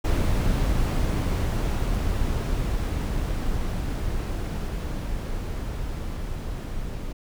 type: noise with level ramp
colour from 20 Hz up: brown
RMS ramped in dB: -21 to -32 dBFS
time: 0.04-7.13 s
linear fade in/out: 10 ms
effects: none